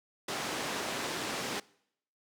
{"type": "band-pass noise", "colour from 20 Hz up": "pink", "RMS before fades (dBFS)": -36, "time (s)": [0.28, 1.6], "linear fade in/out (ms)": 5, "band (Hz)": [240, 7200], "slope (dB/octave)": 12, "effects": ["noise-tail reverb RT60 0.7 s tail -23 dB re dry"]}